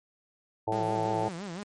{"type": "harmonic tone", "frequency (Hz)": 110, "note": "A2", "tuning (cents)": 0, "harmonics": [1, 3, 4, 5, 6, 7, 8], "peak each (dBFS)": [-36, -35, -34, -36, -36, -33, -32], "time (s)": [0.67, 1.29], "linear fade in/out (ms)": 10}
{"type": "tone with vibrato", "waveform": "sawtooth", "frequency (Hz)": 184.9, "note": "F#3", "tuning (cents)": -1, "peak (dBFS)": -32, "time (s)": [0.72, 1.63], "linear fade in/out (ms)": 0, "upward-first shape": "sine", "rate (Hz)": 5.9, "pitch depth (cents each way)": 200}
{"effects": ["MP3 48 kbps"]}